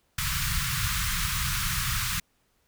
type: band-stop noise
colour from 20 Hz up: pink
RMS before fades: -28 dBFS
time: 0.18-2.2 s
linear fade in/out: 5 ms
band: 170 to 1100 Hz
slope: 48 dB/octave
effects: pink hiss -70 dBFS RMS until 2.67 s